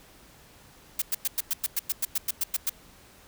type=noise bursts; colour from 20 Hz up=blue; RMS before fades=-26 dBFS; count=14; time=0.99-2.696 s; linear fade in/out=5 ms; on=29 ms; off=100 ms; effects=pink hiss -54 dBFS RMS until 3.27 s